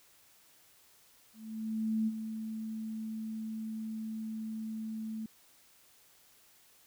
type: tone with ADSR envelope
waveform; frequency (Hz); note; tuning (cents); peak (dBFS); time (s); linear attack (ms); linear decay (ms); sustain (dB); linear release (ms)
sine; 220; A3; 0; -27; 1.33-5.26; 740; 40; -9; 3
effects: white hiss -63 dBFS RMS until 6.86 s